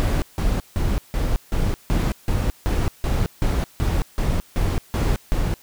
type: noise bursts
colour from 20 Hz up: brown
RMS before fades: -20 dBFS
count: 15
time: 0-5.54 s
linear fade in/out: 0 ms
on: 220 ms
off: 160 ms
effects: white hiss -51 dBFS RMS until 5.62 s